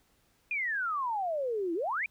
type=exponential two-way sweep; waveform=sine; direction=down then up; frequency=2489 to 321.6 to 2489 Hz; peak=-29 dBFS; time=0.51-2.06 s; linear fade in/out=2 ms; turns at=1.74 s; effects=pink hiss -69 dBFS RMS until 2.1 s